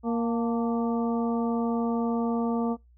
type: harmonic tone with a mistuned harmonic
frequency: 233.1 Hz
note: A#3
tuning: in tune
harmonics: 1 / 2 / 3 / 4 / 5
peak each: -25 / -31 / -35 / -37 / -39 dBFS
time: 0.03-2.77 s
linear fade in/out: 50 ms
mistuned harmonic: 4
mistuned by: -63 cents
effects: noise-tail reverb RT60 0.2 s tail -25 dB re dry + added 60 Hz sine -54 dBFS peak until 2.97 s